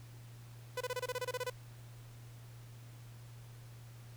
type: tone bursts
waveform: sawtooth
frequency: 500 Hz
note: B4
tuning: 21 cents sharp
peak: -31 dBFS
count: 12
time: 0.77-1.5 s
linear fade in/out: 5 ms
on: 37 ms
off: 26 ms
effects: added 118 Hz sine -50 dBFS peak until 4.16 s + pink hiss -61 dBFS RMS until 4.16 s